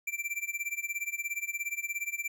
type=tone with tremolo; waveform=square; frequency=2349 Hz; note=D7; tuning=in tune; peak=-30 dBFS; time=0.07-2.28 s; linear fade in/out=5 ms; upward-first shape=sine; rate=17 Hz; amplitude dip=90%; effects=none